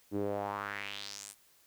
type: tone with band-pass filter sweep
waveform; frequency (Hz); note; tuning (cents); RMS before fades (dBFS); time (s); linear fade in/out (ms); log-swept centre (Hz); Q
sawtooth; 101.2; G#2; -44; -38; 0.11-1.35; 50; 300 to 10000; 3
effects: white hiss -65 dBFS RMS until 1.66 s